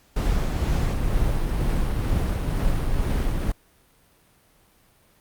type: noise with tremolo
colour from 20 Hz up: brown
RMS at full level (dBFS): -21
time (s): 0.16-3.52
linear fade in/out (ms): 5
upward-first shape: triangle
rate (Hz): 2.1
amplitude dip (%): 30
effects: pink hiss -59 dBFS RMS until 5.2 s + Opus 48 kbps